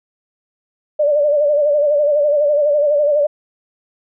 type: tone with vibrato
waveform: sine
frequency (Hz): 587.3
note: D5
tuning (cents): 0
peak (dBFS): -11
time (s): 0.99-3.27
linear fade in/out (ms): 10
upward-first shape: sine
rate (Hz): 12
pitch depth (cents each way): 61
effects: none